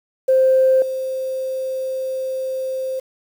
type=tone with level steps; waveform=sine; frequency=523.3 Hz; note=C5; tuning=in tune; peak=-10 / -21 dBFS; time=0.28-3 s; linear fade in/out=10 ms; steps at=0.82 s; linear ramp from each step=2 ms; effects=tanh soft clip ceiling -6 dBFS + 7-bit